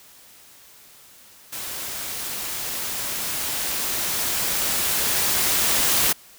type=noise with level ramp; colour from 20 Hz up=white; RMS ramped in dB=-32 to -19 dBFS; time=1.52-6.13 s; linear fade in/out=10 ms; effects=white hiss -49 dBFS RMS until 6.38 s